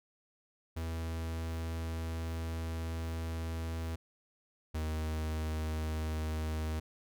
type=tone pair in turn; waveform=45% pulse; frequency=81.7 / 78.51 Hz; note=E2 / D#2; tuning=-15 / +16 cents; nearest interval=minor second; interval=69 cents; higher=first; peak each=-35 / -33 dBFS; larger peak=second; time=0.76-3.96 / 4.74-6.8 s; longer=first; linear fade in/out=10 ms; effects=none